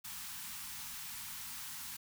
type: band-stop noise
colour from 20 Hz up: white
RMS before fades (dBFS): -45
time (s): 0.04-1.97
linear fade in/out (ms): 10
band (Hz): 260 to 790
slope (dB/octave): 96
effects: none